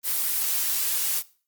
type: noise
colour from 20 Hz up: blue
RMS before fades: -25 dBFS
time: 0.03-1.23 s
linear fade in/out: 50 ms
effects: noise-tail reverb RT60 0.4 s tail -20 dB re dry + Opus 24 kbps